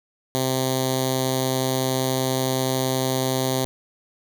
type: tone with notch filter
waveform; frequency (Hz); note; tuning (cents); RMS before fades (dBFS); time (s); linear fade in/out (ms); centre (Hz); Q
5% pulse; 130.6; C3; -3; -23; 0.35-3.65; 0; 1400; 0.57
effects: none